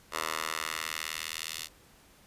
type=tone with high-pass filter sweep; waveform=10% pulse; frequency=79.5 Hz; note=D#2; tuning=38 cents sharp; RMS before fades=-36 dBFS; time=0.11-1.69 s; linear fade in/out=50 ms; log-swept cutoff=890 to 3500 Hz; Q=1; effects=pink hiss -59 dBFS RMS until 2.26 s + resampled to 32000 Hz